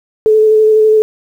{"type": "tone with vibrato", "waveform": "sine", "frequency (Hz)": 433.2, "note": "A4", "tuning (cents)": -27, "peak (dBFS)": -5, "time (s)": [0.26, 1.02], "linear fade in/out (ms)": 0, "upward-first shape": "square", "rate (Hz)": 12, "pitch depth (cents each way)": 12, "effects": ["7-bit"]}